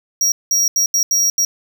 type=tone bursts at uneven times; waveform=square; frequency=5670 Hz; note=F8; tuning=25 cents sharp; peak=-13 dBFS; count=6; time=0.21-0.32 / 0.51-0.68 / 0.76-0.86 / 0.94-1.03 / 1.11-1.3 / 1.38-1.45 s; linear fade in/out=2 ms; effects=none